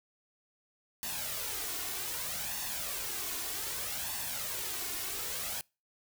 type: noise with flanger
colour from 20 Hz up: white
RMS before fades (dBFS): -37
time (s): 1.03-5.61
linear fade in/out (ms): 0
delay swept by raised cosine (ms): 1.1 to 2.8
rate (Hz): 0.64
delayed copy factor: +0.6
effects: noise-tail reverb RT60 0.3 s tail -26 dB re dry